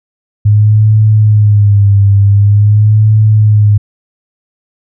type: tone with vibrato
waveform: sine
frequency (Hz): 103.83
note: G#2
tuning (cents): 0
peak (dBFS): -3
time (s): 0.45-3.78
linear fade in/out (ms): 10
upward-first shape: sine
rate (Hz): 0.46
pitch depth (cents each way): 68
effects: none